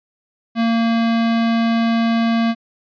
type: tone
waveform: square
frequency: 229.4 Hz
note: A#3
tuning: 28 cents flat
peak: -15 dBFS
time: 0.55-2.55 s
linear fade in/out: 50 ms
effects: resampled to 11025 Hz